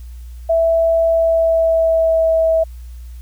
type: tone with pitch glide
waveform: sine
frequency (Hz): 659.3 to 649.8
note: E5 to E5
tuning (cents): 0 to -25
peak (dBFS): -11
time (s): 0.49-2.64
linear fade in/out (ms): 10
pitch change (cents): -25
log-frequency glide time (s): 1.09-2.31
effects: added 60 Hz sine -30 dBFS peak until 3.21 s + white hiss -53 dBFS RMS until 3.21 s